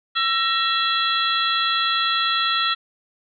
harmonic tone with a mistuned harmonic, 670 Hz, E5, 28 cents sharp, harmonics 2 / 3 / 4 / 5 / 6, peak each -22 / -27 / -30 / -23 / -26 dBFS, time 0.15-2.75 s, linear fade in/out 20 ms, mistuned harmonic 3, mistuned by -120 cents, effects none

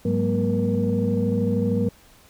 sine tone cluster, 103.3 / 186.1 / 206.4 / 239.4 / 475 Hz, G#2 / F#3 / G#3 / A#3 / A#4, -9 / +10 / -10 / +46 / +33 cents, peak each -25 dBFS, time 0.05-1.89 s, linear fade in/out 5 ms, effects tanh soft clip ceiling -11 dBFS + pink hiss -53 dBFS RMS until 2.29 s

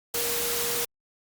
sine tone in noise, 473.4 Hz, A#4, 27 cents sharp, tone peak -33 dBFS, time 0.14-0.85 s, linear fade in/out 5 ms, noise white, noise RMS -28 dBFS, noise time 0.14-0.85 s, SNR -8 dB, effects Opus 48 kbps

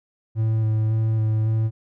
triangle tone with vibrato, 110 Hz, A2, in tune, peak -16 dBFS, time 0.35-1.71 s, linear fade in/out 50 ms, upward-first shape square, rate 1.8 Hz, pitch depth 13 cents each way, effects none

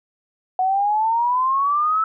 sine exponential sweep, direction up, 736 to 1318 Hz, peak -16 dBFS, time 0.59-2.04 s, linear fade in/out 2 ms, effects none

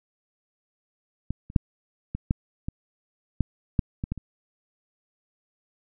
clicks, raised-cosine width 5 ms, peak -15 / -28 / -6 / -17 / -9 / -17 / -9 / -8 / -16 / -15 / -24 dBFS, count 11, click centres 1.306 / 1.501 / 1.562 / 2.15 / 2.309 / 2.685 / 3.407 / 3.792 / 4.039 / 4.12 / 4.177 s, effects none

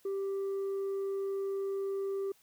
sine tone, 392 Hz, G4, in tune, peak -29 dBFS, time 0.05-2.32 s, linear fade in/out 5 ms, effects tanh soft clip ceiling -31 dBFS + white hiss -66 dBFS RMS until 2.42 s

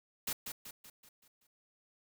white noise with echo, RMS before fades -36 dBFS, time 0.27-0.33 s, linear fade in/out 5 ms, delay 190 ms, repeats 6, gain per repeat -6 dB, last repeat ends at 1.47 s, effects none

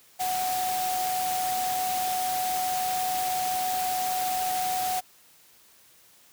sine tone in noise, 740 Hz, F#5, in tune, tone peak -26 dBFS, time 0.19-5.01 s, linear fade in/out 20 ms, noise white, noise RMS -33 dBFS, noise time 0.19-5.01 s, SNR +4 dB, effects white hiss -57 dBFS RMS until 6.32 s + high-pass 60 Hz 12 dB/octave

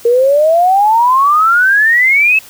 sine exponential sweep, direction up, 461.8 to 2637 Hz, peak -6 dBFS, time 0.05-2.39 s, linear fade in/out 5 ms, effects white hiss -37 dBFS RMS until 2.49 s

